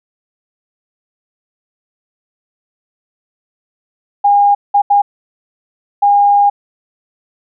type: tone bursts at uneven times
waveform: sine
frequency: 812 Hz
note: G#5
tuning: 39 cents flat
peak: -6 dBFS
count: 4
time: 4.24-4.55 / 4.74-4.82 / 4.9-5.02 / 6.02-6.5 s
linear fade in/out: 10 ms
effects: none